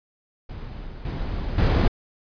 brown noise with level steps, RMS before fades -35 / -37 / -28 / -17 dBFS, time 0.49-1.88 s, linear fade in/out 5 ms, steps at 0.86 / 1.05 / 1.58 s, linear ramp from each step 2 ms, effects resampled to 11025 Hz

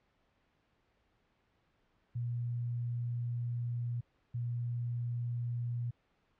sine tone bursts at uneven times, 119.8 Hz, A#2, 48 cents sharp, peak -33 dBFS, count 2, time 2.15-4.01 / 4.34-5.91 s, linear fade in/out 10 ms, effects pink hiss -74 dBFS RMS until 6.39 s + low-pass 3000 Hz 12 dB/octave

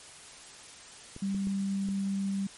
clicks, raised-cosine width 3 ms, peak -30 dBFS, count 4, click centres 1.164 / 1.347 / 1.471 / 1.888 s
sine tone, 196 Hz, G3, in tune, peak -28 dBFS, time 1.22-2.47 s, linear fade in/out 5 ms
effects white hiss -49 dBFS RMS until 2.57 s + MP3 48 kbps

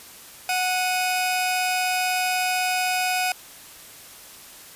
sawtooth tone pair together, 736 / 2505 Hz, F#5 / D#7, -9 / +11 cents, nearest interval octave + major sixth, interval 2120 cents, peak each -19 / -23 dBFS, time 0.49-3.32 s, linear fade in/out 2 ms, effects white hiss -44 dBFS RMS until 4.75 s + resampled to 32000 Hz

